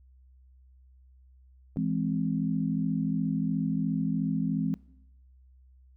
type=click; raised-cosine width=2 ms; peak=-33 dBFS; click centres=1.761 s
type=chord; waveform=sine; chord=E augmented; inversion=none; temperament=equal; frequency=164.81 / 207.7 / 261.6 Hz; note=E3 / G#3 / B#3; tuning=0 / 0 / 0 cents; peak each=-30 dBFS; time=1.77-4.74 s; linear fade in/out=0 ms
effects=noise-tail reverb RT60 0.8 s tail -21 dB re dry + added 64 Hz sine -54 dBFS peak until 5.96 s